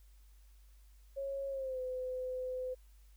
sine tone with pitch glide, 549 to 509.3 Hz, C#5 to C5, -17 to -47 cents, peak -36 dBFS, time 1.16-2.75 s, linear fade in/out 20 ms, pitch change -130 cents, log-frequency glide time 1.49-1.8 s, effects added 50 Hz sine -57 dBFS peak until 3.16 s + white hiss -72 dBFS RMS until 3.16 s

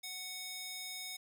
square tone with high-pass filter, 740 Hz, F#5, in tune, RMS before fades -44 dBFS, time 0.03-1.17 s, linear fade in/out 10 ms, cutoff 3100 Hz, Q 0.98, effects 11-bit

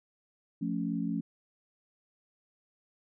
sine chord, F augmented, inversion none, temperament equal with one note detuned, 174.61 / 220 / 278 Hz, F3 / A3 / C#4, 0 / 0 / +5 cents, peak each -34 dBFS, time 0.61-1.21 s, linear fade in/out 10 ms, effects none

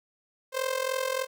sawtooth tone with amplitude modulation, 523.3 Hz, C5, in tune, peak -20 dBFS, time 0.52-1.27 s, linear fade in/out 50 ms, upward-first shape sine, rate 43.3 Hz, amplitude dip 80%, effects none

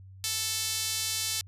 sawtooth tone with high-pass filter, 440.2 Hz, A4, 1 cent sharp, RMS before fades -31 dBFS, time 0.24-1.41 s, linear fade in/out 0 ms, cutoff 4400 Hz, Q 1.1, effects added 95 Hz sine -46 dBFS peak until 1.47 s + resampled to 32000 Hz

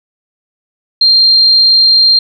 sine tone, 4186 Hz, C8, in tune, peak -4 dBFS, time 1.01-2.19 s, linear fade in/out 5 ms, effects none

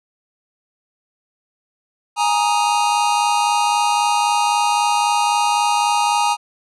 square chord, Ab suspended second, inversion none, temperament just, 830.6 / 934.4 / 1245.9 Hz, Ab5 / Bb5 / Eb6, 0 / +4 / +2 cents, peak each -19 / -19 / -24 dBFS, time 2.16-6.37 s, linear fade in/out 50 ms, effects resampled to 24000 Hz

